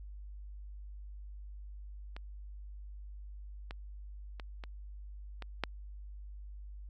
clicks, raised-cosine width 0.3 ms, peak -29 / -27 / -28 / -29 / -27 / -15 dBFS, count 6, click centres 2.165 / 3.709 / 4.398 / 4.638 / 5.423 / 5.637 s, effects added 50 Hz sine -44 dBFS peak until 6.89 s

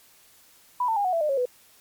sine tone with pitch steps, 987.8 / 895.4 / 811.7 / 735.8 / 666.9 / 604.6 / 548 / 496.8 Hz, B5 / A5 / G#5 / F#5 / E5 / D#5 / C#5 / B4, 0 / +30 / -40 / -10 / +20 / -50 / -20 / +10 cents, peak -21 dBFS, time 0.8-1.456 s, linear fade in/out 5 ms, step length 82 ms, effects white hiss -56 dBFS RMS until 1.8 s + MP3 96 kbps

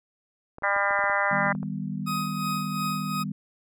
clicks, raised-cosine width 1 ms, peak -27 dBFS, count 10, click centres 0.584 / 0.623 / 0.764 / 0.909 / 0.991 / 1.04 / 1.098 / 1.465 / 1.551 / 1.63 s
harmonic tone, 200 Hz, G3, 35 cents sharp, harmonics 3 / 4 / 5 / 6 / 7 / 8 / 9 / 10, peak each -30 / -30 / -30 / -30 / -30 / -30 / -30 / -30 dBFS, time 0.63-1.53 s, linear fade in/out 10 ms
sine chord, Eb augmented, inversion none, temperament equal, 155.56 / 196 / 246.9 Hz, Eb3 / G3 / B3, 0 / 0 / 0 cents, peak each -33 / -31 / -36 dBFS, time 1.31-3.32 s, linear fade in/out 5 ms
40% pulse tone with tremolo, 1256 Hz, D#6, 16 cents sharp, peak -26 dBFS, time 2.06-3.24 s, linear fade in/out 20 ms, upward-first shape sine, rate 2.8 Hz, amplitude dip 55%
effects none

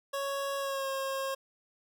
25% pulse tone with pitch glide, 554.4 to 538.9 Hz, C#5 to C#5, 0 to -49 cents, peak -28 dBFS, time 0.13-1.35 s, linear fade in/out 10 ms, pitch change -49 cents, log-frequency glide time 0.58-0.88 s, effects none

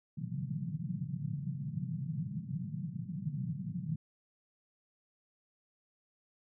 white band-pass noise, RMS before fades -38 dBFS, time 0.17-3.96 s, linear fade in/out 5 ms, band 120 to 180 Hz, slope 48 dB/octave, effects none

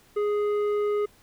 sine tone with tanh clipping, 415.3 Hz, G#4, in tune, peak -24 dBFS, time 0.16-1.06 s, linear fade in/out 10 ms, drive 9 dB, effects pink hiss -58 dBFS RMS until 1.22 s

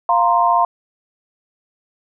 sine chord, F suspended fourth, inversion none, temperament equal, 698.5 / 932.3 / 1046.5 Hz, F5 / Bb5 / C6, 0 / 0 / 0 cents, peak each -16 / -16 / -16 dBFS, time 0.09-0.65 s, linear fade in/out 2 ms, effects none

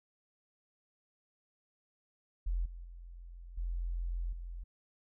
sine tone with level steps, 43.16 Hz, F1, 20 cents flat, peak -30 / -43 / -46 / -33 / -40 dBFS, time 2.46-4.64 s, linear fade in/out 10 ms, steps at 2.65 / 2.84 / 3.57 / 4.32 s, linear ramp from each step 10 ms, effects none

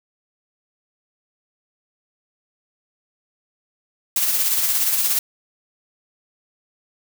blue noise with tremolo, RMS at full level -18 dBFS, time 4.16-5.19 s, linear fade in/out 2 ms, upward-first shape sine, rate 17 Hz, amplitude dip 40%, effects none

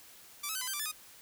5% pulse tone with pitch steps, 1165 / 1291 / 1522 / 1011 / 1563 / 1173 / 1745 / 1241 Hz, D6 / E6 / F#6 / B5 / G6 / D6 / A6 / D#6, -14 / -37 / +48 / +40 / -6 / -2 / -15 / -5 cents, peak -23 dBFS, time 0.43-0.918 s, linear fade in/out 10 ms, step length 61 ms, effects white hiss -55 dBFS RMS until 1.21 s

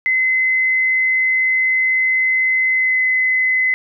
sine tone with pitch glide, 2046 to 2033 Hz, C7 to B6, -39 to +50 cents, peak -13 dBFS, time 0.06-3.74 s, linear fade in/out 0 ms, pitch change -11 cents, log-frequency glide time 2.74-3 s, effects none

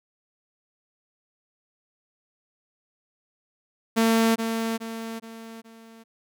sawtooth tone with echo, 226.1 Hz, A3, 47 cents sharp, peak -14 dBFS, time 3.96-4.36 s, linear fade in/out 20 ms, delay 420 ms, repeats 4, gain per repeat -7 dB, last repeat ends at 6.04 s, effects none

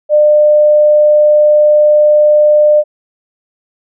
sine tone, 600 Hz, D5, 37 cents sharp, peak -4 dBFS, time 0.09-2.84 s, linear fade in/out 50 ms, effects none

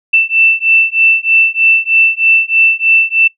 sine beating tone pair, 2665 / 2668.2 Hz, E7 / E7, +18 / +20 cents, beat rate 3.2 Hz, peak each -10 dBFS, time 0.13-3.28 s, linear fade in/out 10 ms, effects noise-tail reverb RT60 0.1 s tail -20 dB re dry

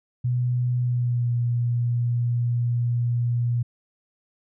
sine tone with pitch glide, 123.47 to 119.96 Hz, B2 to B2, 0 to -50 cents, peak -20 dBFS, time 0.24-3.63 s, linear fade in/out 10 ms, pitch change -50 cents, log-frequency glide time 0.81-1.32 s, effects none

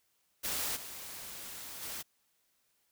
white noise with level steps, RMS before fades -35 / -45 / -41 dBFS, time 0.43-2.03 s, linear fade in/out 20 ms, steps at 0.75 / 1.81 s, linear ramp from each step 20 ms, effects white hiss -75 dBFS RMS until 2.91 s

